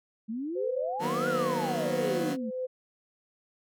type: exponential two-way sweep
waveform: sine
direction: up then down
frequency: 210 to 1474 to 210 Hz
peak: -31 dBFS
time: 0.28-2.51 s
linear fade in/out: 20 ms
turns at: 1.28 s
type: tone with tremolo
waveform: sine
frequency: 511 Hz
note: C5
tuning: 41 cents flat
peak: -28 dBFS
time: 0.55-2.67 s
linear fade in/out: 20 ms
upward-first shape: sine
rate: 1.5 Hz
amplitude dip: 70%
type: chord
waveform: 20% pulse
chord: B major seventh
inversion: first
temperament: equal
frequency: 155.56 / 185 / 233.1 / 246.9 Hz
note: D#3 / F#3 / A#3 / B3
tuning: 0 / 0 / 0 / 0 cents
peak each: -31 dBFS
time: 0.99-2.37 s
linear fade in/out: 50 ms
effects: none

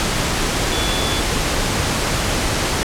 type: tone in noise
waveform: sine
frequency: 3444 Hz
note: A7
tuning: 38 cents flat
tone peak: -25 dBFS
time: 0.72-1.2 s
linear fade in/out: 0 ms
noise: pink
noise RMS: -19 dBFS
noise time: 0-2.83 s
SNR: -9 dB
effects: low-pass 9000 Hz 12 dB/octave

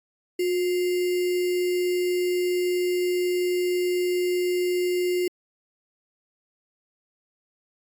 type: tone with sample-and-hold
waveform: sine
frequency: 360 Hz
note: F#4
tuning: 47 cents flat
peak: -21 dBFS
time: 0.39-5.28 s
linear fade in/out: 5 ms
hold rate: 2450 Hz
effects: AAC 64 kbps

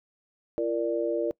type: chord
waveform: sine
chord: Bb major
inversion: second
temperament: equal with one note detuned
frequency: 340.5 / 466.2 / 587.3 Hz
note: F4 / Bb4 / D5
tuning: -44 / 0 / 0 cents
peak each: -29 dBFS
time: 0.58-1.31 s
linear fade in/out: 0 ms
effects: noise-tail reverb RT60 0.1 s tail -23 dB re dry

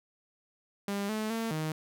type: tone with pitch steps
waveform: sawtooth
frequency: 200.6 / 216.4 / 226.6 / 156.3 Hz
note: G3 / A3 / A#3 / D#3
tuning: +40 / -29 / -49 / +8 cents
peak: -27 dBFS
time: 0.88-1.72 s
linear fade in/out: 2 ms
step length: 210 ms
effects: none

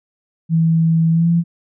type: tone with pitch glide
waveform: sine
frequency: 163.4 to 169.26 Hz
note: E3 to E3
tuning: -15 to +46 cents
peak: -11 dBFS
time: 0.49-1.44 s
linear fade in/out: 50 ms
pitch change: +61 cents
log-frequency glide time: 1.11-1.29 s
effects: none

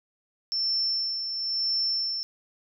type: tone with tremolo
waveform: sine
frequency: 5370 Hz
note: E8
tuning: 31 cents sharp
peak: -23 dBFS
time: 0.52-2.23 s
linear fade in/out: 0 ms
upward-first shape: sine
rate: 0.99 Hz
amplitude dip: 50%
effects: none

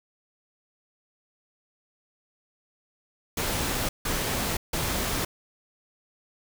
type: noise bursts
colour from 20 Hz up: pink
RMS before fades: -28 dBFS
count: 3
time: 3.37-5.25 s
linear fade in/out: 5 ms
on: 520 ms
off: 160 ms
effects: none

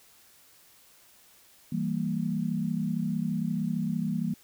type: chord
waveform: sine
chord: E diminished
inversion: none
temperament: equal with one note detuned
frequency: 164.81 / 196 / 231.2 Hz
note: E3 / G3 / Bb3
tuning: 0 / 0 / -14 cents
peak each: -31 dBFS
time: 1.72-4.34 s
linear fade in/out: 5 ms
effects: white hiss -58 dBFS RMS until 4.43 s

